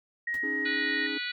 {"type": "tone with pitch glide", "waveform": "sine", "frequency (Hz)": [1887, 1874], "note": ["A#6", "A#6"], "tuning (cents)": [21, 9], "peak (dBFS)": -28, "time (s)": [0.27, 1.07], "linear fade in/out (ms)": 5, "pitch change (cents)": -12, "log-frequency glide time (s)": [0.76, 0.92]}
{"type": "noise with exponential decay", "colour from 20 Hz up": "pink", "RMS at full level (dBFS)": -42, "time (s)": [0.34, 0.44], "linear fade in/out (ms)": 1, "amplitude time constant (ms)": 20}
{"type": "chord", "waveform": "triangle", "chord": "C# suspended second", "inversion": "none", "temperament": "equal", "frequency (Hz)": [277.2, 311.1, 415.3], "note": ["C#4", "D#4", "G#4"], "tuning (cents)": [0, 0, 0], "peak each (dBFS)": [-35, -35, -37], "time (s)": [0.43, 1.18], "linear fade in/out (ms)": 5}
{"type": "harmonic tone", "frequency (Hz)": 490, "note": "B4", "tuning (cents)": -14, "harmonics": [3, 4, 5, 6, 7, 8, 9], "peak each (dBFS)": [-37, -36, -38, -42, -42, -39, -41], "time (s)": [0.65, 1.32], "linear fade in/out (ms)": 10}
{"effects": []}